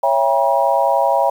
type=chord; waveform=sine; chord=C# diminished seventh; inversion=none; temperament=just; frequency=554.4 / 665.2 / 798.3 / 957.9 Hz; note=C#5 / E5 / G5 / Bb5; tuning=0 / +16 / +31 / +47 cents; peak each=-18 dBFS; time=0.03-1.3 s; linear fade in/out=5 ms; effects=7-bit